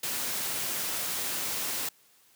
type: noise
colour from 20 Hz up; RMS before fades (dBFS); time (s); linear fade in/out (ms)
white; -32; 0.03-1.89; 5
effects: white hiss -62 dBFS RMS until 2.35 s + high-pass 100 Hz 12 dB/octave